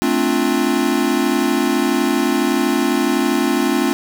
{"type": "chord", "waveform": "square", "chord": "D minor seventh", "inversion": "second", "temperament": "equal", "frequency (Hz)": [220, 261.6, 293.7, 349.2], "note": ["A3", "C4", "D4", "F4"], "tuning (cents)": [0, 0, 0, 0], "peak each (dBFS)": [-23, -20, -21, -21], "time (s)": [0.02, 3.93], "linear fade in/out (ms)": 0, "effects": []}